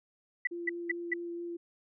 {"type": "tone bursts", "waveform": "sine", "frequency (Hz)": 1976, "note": "B6", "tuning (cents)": 0, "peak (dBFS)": -26, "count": 4, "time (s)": [0.45, 1.138], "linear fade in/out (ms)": 5, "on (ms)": 22, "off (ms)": 200}
{"type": "tone with vibrato", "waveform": "sine", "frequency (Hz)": 343.4, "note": "F4", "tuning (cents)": -29, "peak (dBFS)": -36, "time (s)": [0.51, 1.57], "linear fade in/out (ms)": 10, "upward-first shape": "sine", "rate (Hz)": 4.6, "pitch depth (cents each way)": 9}
{"effects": []}